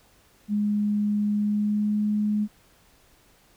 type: tone with pitch glide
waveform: sine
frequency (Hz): 207.7 to 209.9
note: G#3 to G#3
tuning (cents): 0 to +19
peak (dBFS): -21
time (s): 0.48-2.48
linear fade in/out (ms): 50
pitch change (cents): +19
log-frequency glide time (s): 1.35-1.98
effects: pink hiss -59 dBFS RMS until 3.56 s